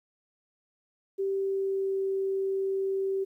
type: tone with pitch glide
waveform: sine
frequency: 390 to 387.1 Hz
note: G4 to G4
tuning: -9 to -22 cents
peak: -26 dBFS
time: 1.18-3.25 s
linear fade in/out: 20 ms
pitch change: -13 cents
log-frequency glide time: 1.31-2 s
effects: 11-bit